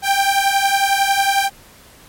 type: beating tone pair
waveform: sawtooth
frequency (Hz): 784 / 795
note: G5 / G5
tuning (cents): 0 / +24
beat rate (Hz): 11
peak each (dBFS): -13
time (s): 0.02-1.5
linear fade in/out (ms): 50
effects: pink hiss -45 dBFS RMS until 2.08 s + MP3 64 kbps